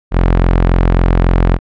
sawtooth tone, 43.65 Hz, F1, in tune, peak -4 dBFS, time 0.11-1.59 s, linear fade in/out 50 ms, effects low-pass 2000 Hz 12 dB/octave

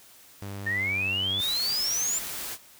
sawtooth tone with pitch glide, 99.7 to 95.92 Hz, G2 to G2, +30 to -37 cents, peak -31 dBFS, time 0.42-1.41 s, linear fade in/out 0 ms, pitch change -67 cents, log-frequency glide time 0.66-0.94 s
sine exponential sweep, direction up, 1794 to 7320 Hz, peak -25 dBFS, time 0.66-2.19 s, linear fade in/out 10 ms
white noise, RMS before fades -35 dBFS, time 1.38-2.58 s, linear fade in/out 50 ms
effects white hiss -53 dBFS RMS until 2.79 s

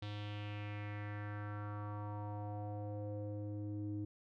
square tone with low-pass filter sweep, 103.83 Hz, G#2, in tune, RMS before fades -43 dBFS, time 0.02-4.05 s, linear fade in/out 5 ms, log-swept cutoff 3700 to 300 Hz, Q 3.3, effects none

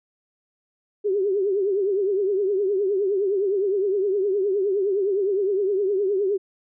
sine tone with vibrato, 394.5 Hz, G4, 11 cents sharp, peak -19 dBFS, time 1.04-6.38 s, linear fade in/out 20 ms, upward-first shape triangle, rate 9.7 Hz, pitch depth 130 cents each way, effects none

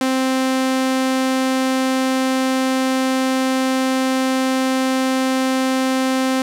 sawtooth tone, 261.6 Hz, C4, in tune, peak -12 dBFS, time 0.01-6.42 s, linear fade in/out 2 ms, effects low-pass 11000 Hz 12 dB/octave + 8-bit

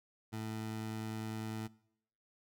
20% pulse tone, 110 Hz, A2, in tune, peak -34 dBFS, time 0.32-1.68 s, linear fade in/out 20 ms, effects noise-tail reverb RT60 0.7 s tail -22 dB re dry

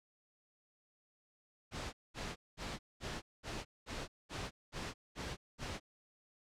pink noise bursts, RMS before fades -42 dBFS, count 10, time 1.71-5.8 s, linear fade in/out 50 ms, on 220 ms, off 210 ms, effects low-pass 6000 Hz 12 dB/octave

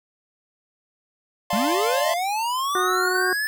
square chord, D minor seventh, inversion none, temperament equal, 587.3 / 698.5 / 880 / 1046.5 Hz, D5 / F5 / A5 / C6, 0 / 0 / 0 / 0 cents, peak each -30 / -26 / -31 / -28 dBFS, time 1.5-2.14 s, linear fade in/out 5 ms
square linear sweep, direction up, 187 to 1754 Hz, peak -23 dBFS, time 1.53-3.47 s, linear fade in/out 0 ms
harmonic tone, 367.6 Hz, F#4, 11 cents flat, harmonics 1 / 2 / 3 / 4 / 5, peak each -24 / -30 / -28 / -27 / -34 dBFS, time 2.75-3.33 s, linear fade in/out 2 ms
effects none

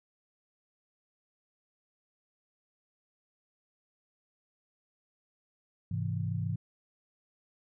sine chord, Ab augmented, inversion none, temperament equal, 103.83 / 130.81 / 164.81 Hz, Ab2 / C3 / E3, 0 / 0 / 0 cents, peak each -33 / -36 / -35 dBFS, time 5.91-6.56 s, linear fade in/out 5 ms, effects none

